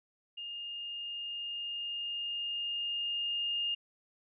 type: tone with level ramp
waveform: sine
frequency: 2828 Hz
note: F7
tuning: 21 cents sharp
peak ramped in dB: -39 to -30 dBFS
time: 0.37-3.75 s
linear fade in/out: 10 ms
effects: none